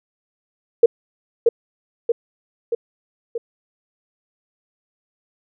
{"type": "tone with echo", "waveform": "sine", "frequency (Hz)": 466.2, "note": "A#4", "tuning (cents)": 0, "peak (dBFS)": -5, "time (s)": [0.83, 0.86], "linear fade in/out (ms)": 5, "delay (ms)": 630, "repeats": 4, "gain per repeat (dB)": -4, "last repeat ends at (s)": 3.38, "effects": []}